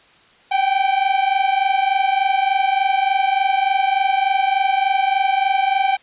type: tone pair together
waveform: 45% pulse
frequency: 766.6 / 790 Hz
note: G5 / G5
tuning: -39 / +13 cents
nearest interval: minor second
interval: 52 cents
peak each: -18 dBFS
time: 0.51-5.97 s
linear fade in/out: 10 ms
effects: white hiss -51 dBFS RMS until 6.02 s + resampled to 8000 Hz